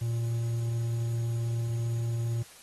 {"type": "tone with quantisation", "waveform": "triangle", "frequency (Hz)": 116.54, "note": "A#2", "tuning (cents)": 0, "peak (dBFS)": -25, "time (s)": [0.01, 2.43], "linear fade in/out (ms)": 10, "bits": 9, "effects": ["white hiss -52 dBFS RMS until 2.62 s", "AAC 32 kbps"]}